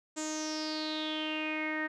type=tone with low-pass filter sweep; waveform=sawtooth; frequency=310 Hz; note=D#4; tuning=6 cents flat; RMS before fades=-35 dBFS; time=0.16-1.88 s; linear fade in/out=20 ms; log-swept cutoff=7400 to 1800 Hz; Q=8; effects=none